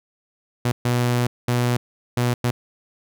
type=tone bursts at uneven times; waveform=sawtooth; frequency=121.9 Hz; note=B2; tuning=22 cents flat; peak=-14 dBFS; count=5; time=0.65-0.72 / 0.85-1.27 / 1.48-1.77 / 2.17-2.34 / 2.44-2.51 s; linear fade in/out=5 ms; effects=none